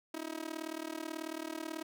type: tone with amplitude modulation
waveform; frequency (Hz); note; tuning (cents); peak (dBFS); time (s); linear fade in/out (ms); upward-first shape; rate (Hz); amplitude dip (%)
sawtooth; 319.3; D#4; +45; -31; 0.14-1.83; 5; sine; 38.3; 95
effects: none